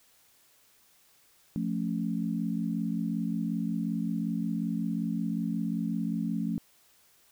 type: chord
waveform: sine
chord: F augmented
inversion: none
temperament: equal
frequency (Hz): 174.61 / 220 / 277.2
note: F3 / A3 / C#4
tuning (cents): 0 / 0 / 0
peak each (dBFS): -32 / -31 / -35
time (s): 1.56-6.58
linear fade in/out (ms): 0
effects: white hiss -63 dBFS RMS until 7.31 s